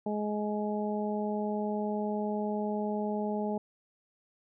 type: harmonic tone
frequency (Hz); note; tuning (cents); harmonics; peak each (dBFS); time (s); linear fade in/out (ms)
210; G#3; +19; 1 / 2 / 3 / 4; -32 / -35 / -37 / -38; 0.06-3.58; 5
effects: none